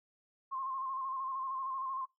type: tone with vibrato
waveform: sine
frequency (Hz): 1062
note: C6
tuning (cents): +25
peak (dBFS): -35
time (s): 0.51-2.06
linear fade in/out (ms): 20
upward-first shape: square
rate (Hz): 13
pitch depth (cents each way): 33
effects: noise-tail reverb RT60 0.2 s tail -22 dB re dry